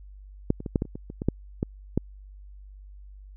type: clicks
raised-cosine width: 3 ms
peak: -7 / -23 / -19 / -8 / -13 / -28 / -22 / -24 / -17 / -8 / -12 / -9 dBFS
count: 12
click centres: 0.504 / 0.604 / 0.662 / 0.758 / 0.821 / 0.853 / 0.955 / 1.101 / 1.219 / 1.286 / 1.629 / 1.976 s
effects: added 49 Hz sine -43 dBFS peak until 3.36 s